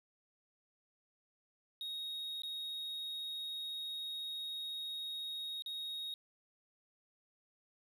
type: tone with dropouts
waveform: triangle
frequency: 3754 Hz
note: A#7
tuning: 11 cents sharp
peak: -38 dBFS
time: 1.81-6.14 s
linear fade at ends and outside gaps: 1 ms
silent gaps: 2.42-2.434 / 5.622-5.661 s
effects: none